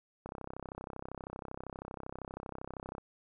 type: click train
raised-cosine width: 1 ms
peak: -27 dBFS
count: 90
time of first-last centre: 0.26-2.982 s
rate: 32.7 Hz
effects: none

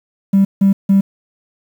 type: tone bursts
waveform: triangle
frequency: 196 Hz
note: G3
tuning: in tune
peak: -4 dBFS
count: 3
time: 0.33-1.01 s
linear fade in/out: 10 ms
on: 120 ms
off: 160 ms
effects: tanh soft clip ceiling -4 dBFS + 7-bit

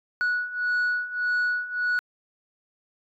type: beating tone pair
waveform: sine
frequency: 1467 / 1468.7 Hz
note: F#6 / F#6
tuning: -15 / -13 cents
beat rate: 1.7 Hz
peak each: -26 / -23 dBFS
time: 0.21-1.99 s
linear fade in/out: 0 ms
effects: tanh soft clip ceiling -20 dBFS

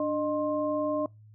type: tone cluster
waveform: sine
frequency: 294.9 / 612 / 1058 Hz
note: D4 / D#5 / C6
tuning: +7 / -29 / +19 cents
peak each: -30 / -28 / -35 dBFS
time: 0-1.06 s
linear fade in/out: 2 ms
effects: noise-tail reverb RT60 0.2 s tail -24 dB re dry + added 107 Hz sine -50 dBFS peak until 1.34 s

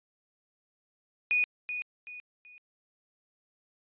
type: tone with echo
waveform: sine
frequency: 2470 Hz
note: D#7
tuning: 13 cents flat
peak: -23 dBFS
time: 1.31-1.44 s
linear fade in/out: 0 ms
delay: 380 ms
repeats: 3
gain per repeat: -9 dB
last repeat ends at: 2.58 s
effects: resampled to 8000 Hz

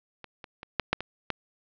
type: clicks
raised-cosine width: 0.3 ms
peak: -25 / -25 / -24 / -8 / -6 / -17 / -11 dBFS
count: 7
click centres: 0.243 / 0.442 / 0.631 / 0.797 / 0.93 / 1.006 / 1.303 s
effects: low-pass 5000 Hz 12 dB/octave

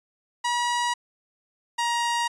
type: tone pair in turn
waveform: sawtooth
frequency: 963 / 944.3 Hz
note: B5 / A#5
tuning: -44 / +22 cents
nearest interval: unison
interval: 34 cents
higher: first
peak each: -19 dBFS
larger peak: neither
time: 0.44-0.94 / 1.78-2.28 s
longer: neither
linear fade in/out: 10 ms
effects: resampled to 22050 Hz

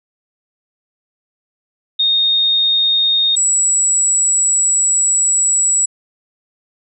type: tone pair in turn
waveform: sine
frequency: 3695 / 7829 Hz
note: A#7 / B8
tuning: -16 / -16 cents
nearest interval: octave + minor second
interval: 1300 cents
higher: second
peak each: -11 dBFS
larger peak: neither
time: 1.99-3.36 / 3.36-5.86 s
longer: second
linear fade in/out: 10 ms
effects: none

